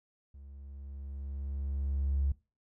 triangle tone with level ramp, 69.2 Hz, C#2, 2 cents flat, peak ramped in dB -46 to -22 dBFS, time 0.34-2.32 s, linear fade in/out 5 ms, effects noise-tail reverb RT60 0.3 s tail -24 dB re dry + tanh soft clip ceiling -23 dBFS

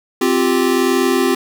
square chord, C suspended fourth, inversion none, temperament equal with one note detuned, 261.6 / 349.2 / 390.2 Hz, C4 / F4 / G4, 0 / 0 / -8 cents, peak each -18 dBFS, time 0.21-1.35 s, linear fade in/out 5 ms, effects none

